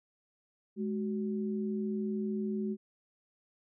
sine tone pair together, 210.2 / 374.5 Hz, G#3 / F#4, +21 / +21 cents, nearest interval minor seventh, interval 1000 cents, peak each -32 / -37 dBFS, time 0.76-2.77 s, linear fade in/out 50 ms, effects none

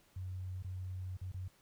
sine tone with dropouts, 92.5 Hz, F#2, in tune, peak -39 dBFS, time 0.16-1.48 s, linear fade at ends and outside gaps 5 ms, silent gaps 0.625-0.644 / 1.17-1.213 / 1.318-1.342 s, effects pink hiss -68 dBFS RMS until 1.61 s

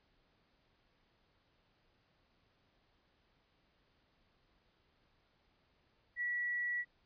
sine tone, 1940 Hz, B6, 31 cents flat, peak -34 dBFS, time 6.16-6.85 s, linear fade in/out 50 ms, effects pink hiss -74 dBFS RMS until 7.05 s + resampled to 11025 Hz

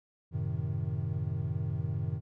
triangle chord, F# diminished seventh, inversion none, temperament equal, 92.5 / 110 / 130.81 / 155.56 Hz, F#2 / A2 / C3 / Eb3, 0 / 0 / 0 / 0 cents, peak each -34 dBFS, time 0.31-2.21 s, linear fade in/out 50 ms, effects none

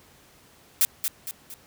blue noise with echo, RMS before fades -19 dBFS, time 0.81-0.85 s, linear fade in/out 0 ms, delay 230 ms, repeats 3, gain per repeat -7 dB, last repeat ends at 1.54 s, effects pink hiss -55 dBFS RMS until 1.66 s + high-pass 60 Hz 12 dB/octave

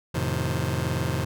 sawtooth chord, F dominant seventh, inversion none, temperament just, 87.31 / 109.13 / 130.96 / 157.15 Hz, F2 / A2 / C3 / Eb3, 0 / -14 / +2 / +18 cents, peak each -26 / -27 / -24 / -27 dBFS, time 0.14-1.25 s, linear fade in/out 10 ms, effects none

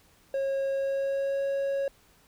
triangle tone with pitch glide, 544 to 551.6 Hz, C#5 to C#5, -33 to -9 cents, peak -24 dBFS, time 0.34-1.88 s, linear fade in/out 2 ms, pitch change +24 cents, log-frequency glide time 0.7-1.42 s, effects pink hiss -61 dBFS RMS until 2.27 s

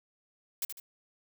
blue noise with echo, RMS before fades -32 dBFS, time 0.62-0.65 s, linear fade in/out 2 ms, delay 75 ms, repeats 2, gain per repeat -8 dB, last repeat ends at 0.8 s, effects none

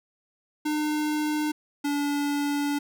square tone pair in turn, 302.4 / 288 Hz, D#4 / D4, -49 / -34 cents, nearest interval minor second, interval 85 cents, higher first, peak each -25 dBFS, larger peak neither, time 0.65-1.52 / 1.84-2.79 s, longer second, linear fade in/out 10 ms, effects none

